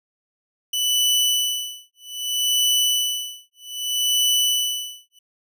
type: tone with tremolo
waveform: sawtooth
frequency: 2979 Hz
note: F#7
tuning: 11 cents sharp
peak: -13 dBFS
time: 0.73-5.19 s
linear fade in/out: 5 ms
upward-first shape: sine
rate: 0.63 Hz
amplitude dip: 100%
effects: none